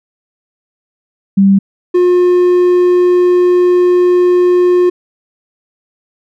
sine / triangle tone pair in turn, 196 / 357.8 Hz, G3 / F4, 0 / +42 cents, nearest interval minor seventh, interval 1042 cents, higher second, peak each -4 dBFS, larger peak neither, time 1.37-1.59 / 1.94-4.9 s, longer second, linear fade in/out 10 ms, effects none

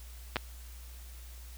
clicks, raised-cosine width 0.3 ms, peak -14 dBFS, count 2, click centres 0.359 / 0.367 s, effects added 60 Hz sine -45 dBFS peak until 1.57 s + white hiss -55 dBFS RMS until 1.57 s

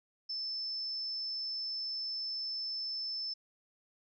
sine tone, 5274 Hz, E8, in tune, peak -35 dBFS, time 0.29-3.34 s, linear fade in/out 10 ms, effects none

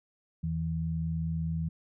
sine tone pair together, 82.41 / 162.55 Hz, E2 / E3, 0 / -24 cents, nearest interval octave, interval 1176 cents, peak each -34 / -30 dBFS, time 0.43-1.69 s, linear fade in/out 10 ms, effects none

